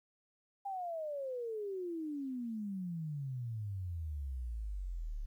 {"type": "exponential sweep", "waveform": "sine", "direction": "down", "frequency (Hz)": [807, 34.66], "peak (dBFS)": -37, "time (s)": [0.65, 5.26], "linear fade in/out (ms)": 10, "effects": ["12-bit"]}